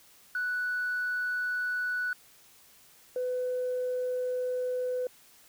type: tone pair in turn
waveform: sine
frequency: 1480 / 501.8 Hz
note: F#6 / B4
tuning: 0 / +28 cents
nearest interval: octave + perfect fifth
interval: 1872 cents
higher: first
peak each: -27 dBFS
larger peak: neither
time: 0.35-2.13 / 3.16-5.07 s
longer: second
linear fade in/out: 2 ms
effects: tanh soft clip ceiling -25 dBFS + white hiss -58 dBFS RMS until 5.48 s